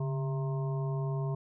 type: harmonic tone with a mistuned harmonic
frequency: 132.9 Hz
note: C3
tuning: 27 cents sharp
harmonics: 1 / 3 / 5 / 7 / 8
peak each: -30 / -40 / -44 / -47 / -48 dBFS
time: 0-1.35 s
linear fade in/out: 5 ms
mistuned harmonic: 1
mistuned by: +94 cents
effects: none